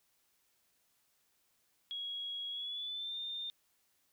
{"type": "tone with pitch glide", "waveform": "sine", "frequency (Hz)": [3316, 3616], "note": ["G#7", "A7"], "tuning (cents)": [-3, 47], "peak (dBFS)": -38, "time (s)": [1.91, 3.5], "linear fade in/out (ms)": 0, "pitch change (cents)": 150, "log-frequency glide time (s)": [2.5, 3.18], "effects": ["white hiss -75 dBFS RMS until 4.12 s"]}